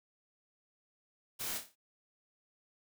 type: noise with echo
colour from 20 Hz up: white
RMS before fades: -39 dBFS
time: 1.39-1.59 s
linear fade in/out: 20 ms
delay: 28 ms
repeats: 6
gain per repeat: -6 dB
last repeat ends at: 1.758 s
effects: none